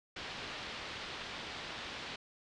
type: low-pass noise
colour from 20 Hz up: white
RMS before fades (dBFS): -44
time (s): 0.16-2.16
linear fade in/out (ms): 5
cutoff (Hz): 4100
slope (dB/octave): 24
effects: resampled to 22050 Hz